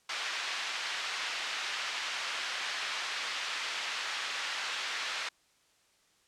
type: band-pass noise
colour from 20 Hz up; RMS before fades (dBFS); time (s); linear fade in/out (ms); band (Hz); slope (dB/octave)
pink; -36; 0.09-5.29; 5; 1500 to 4500; 12
effects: white hiss -68 dBFS RMS until 6.27 s + low-pass 8000 Hz 12 dB/octave